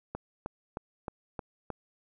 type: click train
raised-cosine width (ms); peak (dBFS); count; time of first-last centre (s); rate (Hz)
1; -21; 6; 0.15-1.703; 3.22
effects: none